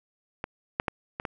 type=clicks; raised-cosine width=0.5 ms; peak=-16 / -9 / -11 / -17 / -16 dBFS; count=5; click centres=0.441 / 0.799 / 0.882 / 1.199 / 1.252 s; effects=none